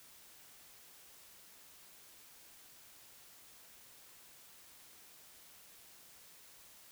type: silence
effects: white hiss -59 dBFS RMS until 6.91 s